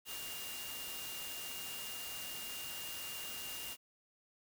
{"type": "tone in noise", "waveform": "sine", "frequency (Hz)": 2814, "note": "F7", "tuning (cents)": 12, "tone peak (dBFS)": -47, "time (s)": [0.05, 3.77], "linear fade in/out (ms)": 50, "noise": "white", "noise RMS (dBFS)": -45, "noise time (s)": [0.05, 3.77], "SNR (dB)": -5, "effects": []}